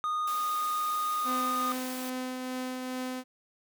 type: tone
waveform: triangle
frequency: 1232 Hz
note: D#6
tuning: 17 cents flat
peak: -26 dBFS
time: 0.04-1.72 s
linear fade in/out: 0 ms
type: high-pass noise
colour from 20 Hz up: white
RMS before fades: -42 dBFS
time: 0.27-2.1 s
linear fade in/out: 5 ms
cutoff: 230 Hz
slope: 48 dB/octave
type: tone with tremolo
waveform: sawtooth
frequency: 255.3 Hz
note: C4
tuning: 42 cents flat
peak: -28 dBFS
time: 1.24-3.24 s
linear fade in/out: 50 ms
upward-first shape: triangle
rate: 2.4 Hz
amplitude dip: 30%
effects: none